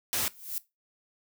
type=noise; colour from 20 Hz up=white; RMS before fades=-29 dBFS; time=0.13-0.28 s; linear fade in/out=0 ms
type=noise with exponential growth; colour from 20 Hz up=violet; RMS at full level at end=-30 dBFS; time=0.2-0.58 s; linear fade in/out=0 ms; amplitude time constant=81 ms
effects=noise-tail reverb RT60 0.2 s tail -18 dB re dry